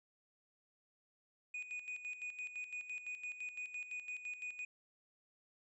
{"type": "tone with tremolo", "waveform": "triangle", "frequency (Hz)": 2476, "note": "D#7", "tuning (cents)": -9, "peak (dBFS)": -39, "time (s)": [1.54, 4.65], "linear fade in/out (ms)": 5, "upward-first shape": "square", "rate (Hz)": 5.9, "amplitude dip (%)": 65, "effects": ["resampled to 22050 Hz"]}